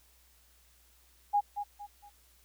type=tone with echo; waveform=sine; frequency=820 Hz; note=G#5; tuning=22 cents flat; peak=-23 dBFS; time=1.33-1.41 s; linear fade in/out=20 ms; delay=230 ms; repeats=3; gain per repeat=-9 dB; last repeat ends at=2.1 s; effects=added 60 Hz sine -65 dBFS peak until 2.44 s + white hiss -65 dBFS RMS until 2.44 s